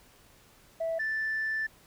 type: tone pair in turn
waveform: sine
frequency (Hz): 656 / 1762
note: E5 / A6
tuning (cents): -9 / +2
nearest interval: octave + perfect fourth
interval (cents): 1711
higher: second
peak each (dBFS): -27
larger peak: neither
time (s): 0.8-0.99 / 0.99-1.67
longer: second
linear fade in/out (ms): 10
effects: tanh soft clip ceiling -25 dBFS + pink hiss -59 dBFS RMS until 1.86 s